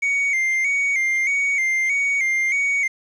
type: tone with vibrato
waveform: triangle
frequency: 2169 Hz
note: C#7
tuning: 38 cents flat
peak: -16 dBFS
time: 0.02-2.88 s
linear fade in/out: 10 ms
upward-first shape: square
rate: 1.6 Hz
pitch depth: 56 cents each way
effects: resampled to 22050 Hz + 8-bit